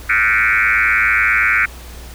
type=tone with frequency modulation; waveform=sine; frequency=1864.7 Hz; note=A#6; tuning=in tune; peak=-11 dBFS; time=0.09-1.66 s; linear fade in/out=10 ms; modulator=109 Hz; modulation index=4.7; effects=added 60 Hz sine -33 dBFS peak until 2.14 s + pink hiss -38 dBFS RMS until 2.14 s